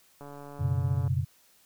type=click train; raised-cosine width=1 ms; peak=-31 dBFS; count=125; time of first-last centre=0.21-1.077 s; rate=143 Hz
type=chord; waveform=sine; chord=F# suspended fourth; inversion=none; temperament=equal; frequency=92.5 / 123.47 / 138.59 Hz; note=F#2 / B2 / C#3; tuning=0 / 0 / 0 cents; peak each=-29 dBFS; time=0.59-1.25 s; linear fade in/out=20 ms
effects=white hiss -62 dBFS RMS until 1.65 s